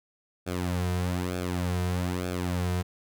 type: tone with flanger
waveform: sawtooth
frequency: 90 Hz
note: F#2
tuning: 47 cents flat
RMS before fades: -29 dBFS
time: 0.46-2.83 s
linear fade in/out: 20 ms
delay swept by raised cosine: 1 to 3.6 ms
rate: 1.1 Hz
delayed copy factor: -0.7
effects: none